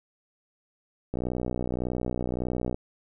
click train, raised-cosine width 2 ms, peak -16 dBFS, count 100, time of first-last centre 1.14-2.745 s, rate 61.7 Hz, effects none

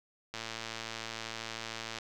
click train, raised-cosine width 0.2 ms, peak -21 dBFS, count 187, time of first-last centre 0.34-1.986 s, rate 113 Hz, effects none

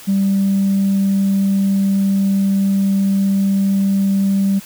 sine tone, 196 Hz, G3, in tune, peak -11 dBFS, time 0.07-4.6 s, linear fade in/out 20 ms, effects tanh soft clip ceiling -9 dBFS + white hiss -38 dBFS RMS until 4.65 s

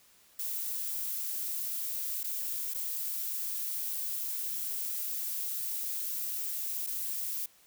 violet noise with dropouts, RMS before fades -35 dBFS, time 0.39-7.46 s, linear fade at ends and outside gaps 5 ms, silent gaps 2.233-2.241 / 2.738-2.745 / 6.866-6.87 s, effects white hiss -62 dBFS RMS until 7.66 s

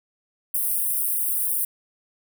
white high-pass noise, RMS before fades -24 dBFS, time 0.54-1.65 s, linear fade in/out 5 ms, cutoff 8800 Hz, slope 96 dB/octave, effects none

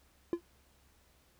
triangle tone with exponential decay, 342.9 Hz, F4, 32 cents flat, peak -23 dBFS, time 0.33-0.41 s, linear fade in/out 1 ms, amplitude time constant 17 ms, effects added 68 Hz sine -68 dBFS peak until 1.39 s + pink hiss -68 dBFS RMS until 1.39 s

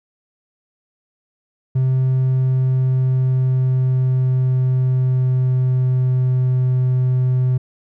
triangle tone with pitch glide, 130.2 to 127.59 Hz, C3 to C3, -8 to -43 cents, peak -11 dBFS, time 1.75-7.58 s, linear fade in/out 10 ms, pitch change -35 cents, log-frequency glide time 1.95-6.72 s, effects tanh soft clip ceiling -7 dBFS

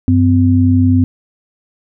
sine tone pair together, 95.78 / 255.7 Hz, G2 / C4, -40 / -40 cents, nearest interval octave + perfect fourth, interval 1700 cents, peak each -10 dBFS, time 0.08-1.04 s, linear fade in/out 0 ms, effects none

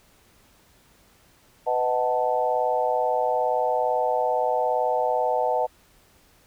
sine chord, B dominant seventh, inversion none, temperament equal with one note detuned, 501.4 / 622.3 / 740 / 880 Hz, B4 / D#5 / F#5 / A5, +26 / 0 / 0 / 0 cents, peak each -26 dBFS, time 1.66-5.67 s, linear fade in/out 20 ms, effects pink hiss -58 dBFS RMS until 6.46 s

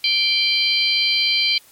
harmonic tone with a mistuned harmonic, 784 Hz, G5, in tune, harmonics 3 / 4 / 5 / 6, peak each -21 / -21 / -21 / -21 dBFS, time 0.04-1.58 s, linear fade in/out 2 ms, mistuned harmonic 5, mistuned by +77 cents, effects white hiss -50 dBFS RMS until 1.71 s + MP3 64 kbps

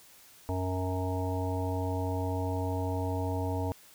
harmonic tone, 92.5 Hz, F#2, in tune, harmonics 1 / 3 / 5 / 7 / 9 / 10, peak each -31 / -36 / -38 / -39 / -41 / -41 dBFS, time 0.49-3.72 s, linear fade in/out 0 ms, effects white hiss -56 dBFS RMS until 3.94 s

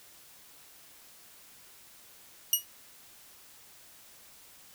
5% pulse tone with exponential decay, 2900 Hz, F#7, 35 cents flat, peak -10 dBFS, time 2.53-2.65 s, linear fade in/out 2 ms, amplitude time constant 25 ms, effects white hiss -55 dBFS RMS until 4.74 s

